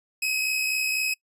sawtooth tone pair together, 2490 / 2554 Hz, D#7 / D#7, +1 / +45 cents, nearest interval unison, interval 44 cents, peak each -29 / -21 dBFS, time 0.22-1.14 s, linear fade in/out 5 ms, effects noise-tail reverb RT60 0.1 s tail -25 dB re dry + resampled to 32000 Hz

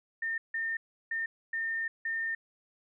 sine tone bursts at uneven times, 1815 Hz, A#6, 47 cents flat, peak -30 dBFS, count 5, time 0.22-0.38 / 0.54-0.77 / 1.11-1.26 / 1.53-1.88 / 2.05-2.35 s, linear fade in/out 5 ms, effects none

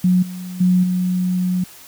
sine tone with level steps, 181.9 Hz, F#3, 29 cents flat, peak -11 / -27 / -11 / -16 dBFS, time 0.04-1.64 s, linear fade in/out 5 ms, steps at 0.22 / 0.6 / 0.83 s, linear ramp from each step 10 ms, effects white hiss -42 dBFS RMS until 1.87 s

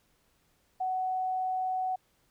sine tone, 746 Hz, F#5, 14 cents sharp, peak -28 dBFS, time 0.8-1.96 s, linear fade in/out 10 ms, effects pink hiss -70 dBFS RMS until 2.3 s

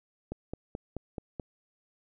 click train, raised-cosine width 2 ms, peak -22 dBFS, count 6, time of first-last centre 0.32-1.398 s, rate 4.64 Hz, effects none

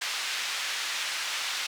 pink band-pass noise, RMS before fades -32 dBFS, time 0.01-1.67 s, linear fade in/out 10 ms, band 1800 to 5500 Hz, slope 12 dB/octave, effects none

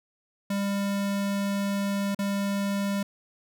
square tone with dropouts, 199.6 Hz, G3, 32 cents sharp, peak -26 dBFS, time 0.5-3.03 s, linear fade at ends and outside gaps 5 ms, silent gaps 2.148-2.189 s, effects none

